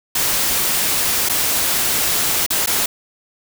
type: noise with dropouts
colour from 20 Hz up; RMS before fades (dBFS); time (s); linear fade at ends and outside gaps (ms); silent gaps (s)
white; -18; 0.15-2.86; 5; 1.289-1.295 / 2.464-2.503 / 2.661-2.672
effects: none